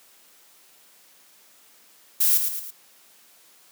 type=noise with echo; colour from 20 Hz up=violet; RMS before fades=-19 dBFS; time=2.2-2.38 s; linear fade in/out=10 ms; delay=110 ms; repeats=3; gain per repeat=-6 dB; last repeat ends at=2.71 s; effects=white hiss -55 dBFS RMS until 3.71 s + high-pass 200 Hz 12 dB/octave